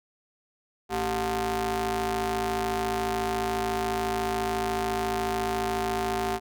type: ring-modulated tone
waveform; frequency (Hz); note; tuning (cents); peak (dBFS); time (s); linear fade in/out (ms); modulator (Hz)
sawtooth; 166.3; E3; +16; -19; 0.89-6.4; 50; 555
effects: none